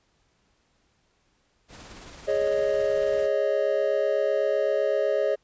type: noise with tremolo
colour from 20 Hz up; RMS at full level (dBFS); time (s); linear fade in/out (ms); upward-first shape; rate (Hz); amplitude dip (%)
pink; -43; 1.68-3.29; 50; triangle; 18; 40
type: chord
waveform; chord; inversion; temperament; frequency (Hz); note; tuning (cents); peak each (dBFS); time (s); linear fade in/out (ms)
triangle; Ab suspended fourth; none; equal; 415.3 / 554.4 / 622.3; Ab4 / Db5 / Eb5; 0 / 0 / 0; -25 / -23 / -24; 2.27-5.36; 20
effects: pink hiss -68 dBFS RMS until 5.43 s + resampled to 16000 Hz